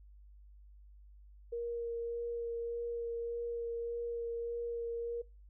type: tone with vibrato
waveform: sine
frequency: 469.2 Hz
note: A#4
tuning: 11 cents sharp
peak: -35 dBFS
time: 1.52-5.22 s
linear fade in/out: 10 ms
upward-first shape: sine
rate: 1.7 Hz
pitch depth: 10 cents each way
effects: noise-tail reverb RT60 0.3 s tail -24 dB re dry + added 50 Hz sine -54 dBFS peak until 5.49 s